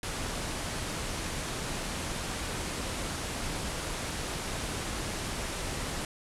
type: low-pass noise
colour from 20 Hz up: pink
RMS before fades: -35 dBFS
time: 0.03-6.05 s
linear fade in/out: 2 ms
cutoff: 11000 Hz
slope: 48 dB/octave
effects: none